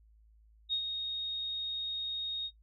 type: tone with ADSR envelope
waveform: sine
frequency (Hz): 3729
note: A#7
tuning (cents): 0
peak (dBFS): -27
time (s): 0.69-2.51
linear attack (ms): 39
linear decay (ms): 82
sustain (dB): -6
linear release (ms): 55
effects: noise-tail reverb RT60 0.1 s tail -20 dB re dry + added 54 Hz sine -59 dBFS peak until 2.62 s